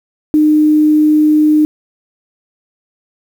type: tone with quantisation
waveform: sine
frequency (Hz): 304.6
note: D#4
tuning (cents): -37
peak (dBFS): -6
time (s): 0.34-1.65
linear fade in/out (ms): 0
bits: 6
effects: none